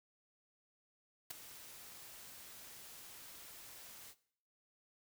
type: noise with ADSR envelope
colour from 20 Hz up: white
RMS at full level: -40 dBFS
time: 1.3-4.15 s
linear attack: 10 ms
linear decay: 6 ms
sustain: -14 dB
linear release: 57 ms
effects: noise-tail reverb RT60 0.6 s tail -18 dB re dry